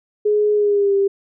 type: tone with pitch glide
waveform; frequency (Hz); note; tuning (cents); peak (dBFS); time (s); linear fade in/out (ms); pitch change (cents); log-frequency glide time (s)
sine; 419.1 to 395.6; G#4 to G4; +16 to +16; -13; 0.25-1.08; 10; -100; 0.54-0.95
effects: none